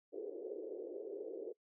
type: band-pass noise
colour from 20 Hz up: white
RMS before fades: -45 dBFS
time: 0.12-1.53 s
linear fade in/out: 20 ms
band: 360 to 480 Hz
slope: 48 dB/octave
effects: noise-tail reverb RT60 0.1 s tail -24 dB re dry